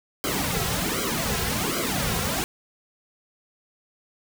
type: noise with flanger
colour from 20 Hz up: pink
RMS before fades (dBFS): -26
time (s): 0.24-2.44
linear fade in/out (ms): 0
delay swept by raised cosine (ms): 1.1 to 3.4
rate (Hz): 1.3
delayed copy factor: -0.9
effects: none